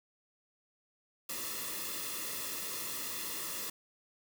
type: noise with comb filter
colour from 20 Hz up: white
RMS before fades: -39 dBFS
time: 1.29-3.7 s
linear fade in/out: 5 ms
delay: 1.3 ms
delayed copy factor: -0.75
effects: none